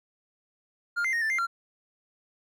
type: tone with pitch steps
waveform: triangle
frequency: 1407 / 2086 / 1860 / 1770 / 2099 / 1375 Hz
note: F6 / C7 / A#6 / A6 / C7 / F6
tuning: +12 / -6 / -4 / +10 / +5 / -27 cents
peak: -23 dBFS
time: 0.96-1.47 s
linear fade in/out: 20 ms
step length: 85 ms
effects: none